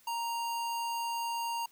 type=tone; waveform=square; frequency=932.3 Hz; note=A#5; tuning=in tune; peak=-33 dBFS; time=0.07-1.66 s; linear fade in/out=5 ms; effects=white hiss -63 dBFS RMS until 1.71 s